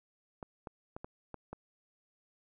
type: clicks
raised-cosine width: 1 ms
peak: -28 dBFS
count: 6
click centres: 0.428 / 0.672 / 0.965 / 1.045 / 1.343 / 1.53 s
effects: none